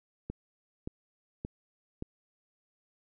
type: click train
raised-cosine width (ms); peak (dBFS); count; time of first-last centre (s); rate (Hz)
3; -23; 4; 0.3-2.024; 1.74
effects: none